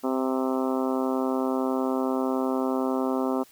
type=harmonic tone; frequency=130.81 Hz; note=C3; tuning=in tune; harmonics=2 / 3 / 4 / 5 / 6 / 7 / 8 / 9 / 10; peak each=-26 / -30 / -32 / -34 / -36 / -37 / -38 / -39 / -40 dBFS; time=0.03-3.44 s; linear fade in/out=20 ms; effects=white hiss -55 dBFS RMS until 3.51 s